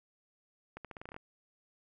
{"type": "accelerating click train", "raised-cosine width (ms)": 0.5, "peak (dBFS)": -29, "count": 10, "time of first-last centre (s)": [0.77, 1.164], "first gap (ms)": 77, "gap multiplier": 0.85, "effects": []}